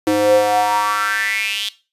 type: tone with high-pass filter sweep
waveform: square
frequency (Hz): 104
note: G#2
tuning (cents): +3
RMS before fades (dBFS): -17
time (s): 0.07-1.69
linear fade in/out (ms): 0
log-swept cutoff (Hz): 360 to 3400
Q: 6.6
effects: noise-tail reverb RT60 0.3 s tail -17 dB re dry + resampled to 32000 Hz